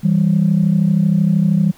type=tone pair together; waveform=sine; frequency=162.7 / 195.62 Hz; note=E3 / G3; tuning=-22 / -3 cents; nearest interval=minor third; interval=319 cents; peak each=-13 dBFS; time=0.03-1.72 s; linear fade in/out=20 ms; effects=tanh soft clip ceiling -5 dBFS + pink hiss -47 dBFS RMS until 1.77 s